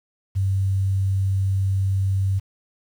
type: tone with quantisation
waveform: sine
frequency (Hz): 96.6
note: G2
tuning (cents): -25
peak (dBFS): -18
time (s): 0.35-2.4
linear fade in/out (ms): 20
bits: 8
effects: none